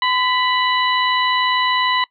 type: harmonic tone with a mistuned harmonic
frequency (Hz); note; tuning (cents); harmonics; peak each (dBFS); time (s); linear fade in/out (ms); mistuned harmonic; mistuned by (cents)
987.8; B5; 0; 1 / 2 / 3 / 4; -18 / -21 / -23 / -24; 0.02-2.04; 2; 1; +44
effects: noise-tail reverb RT60 0.1 s tail -22 dB re dry